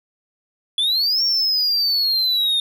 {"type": "exponential two-way sweep", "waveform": "triangle", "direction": "up then down", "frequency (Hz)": [3397, 5550, 3647], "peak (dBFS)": -15, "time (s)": [0.78, 2.6], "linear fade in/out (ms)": 2, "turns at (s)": 1.23, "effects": []}